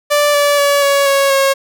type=tone with pitch steps; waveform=sawtooth; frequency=586 / 577.6 / 569.3 / 561.2 / 553.1 / 545.2 Hz; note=D5 / D5 / C#5 / C#5 / C#5 / C#5; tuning=-4 / -29 / +46 / +21 / -4 / -29 cents; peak=-6 dBFS; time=0.1-1.54 s; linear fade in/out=20 ms; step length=240 ms; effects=none